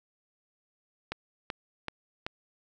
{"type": "click train", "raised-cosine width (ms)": 0.3, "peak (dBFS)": -17, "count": 4, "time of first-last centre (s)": [1.12, 2.265], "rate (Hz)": 2.62, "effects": []}